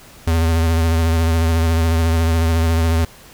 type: tone with vibrato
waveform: square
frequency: 82.1 Hz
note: E2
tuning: 6 cents flat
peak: -14 dBFS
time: 0.27-3.05 s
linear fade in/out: 5 ms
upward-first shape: triangle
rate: 14 Hz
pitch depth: 41 cents each way
effects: pink hiss -43 dBFS RMS until 3.33 s